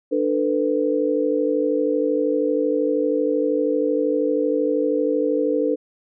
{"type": "tone cluster", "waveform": "sine", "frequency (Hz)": [297, 448.2, 501], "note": ["D4", "A4", "B4"], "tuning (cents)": [20, 32, 25], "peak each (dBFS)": -22, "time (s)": [0.11, 5.76], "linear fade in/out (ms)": 20, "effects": []}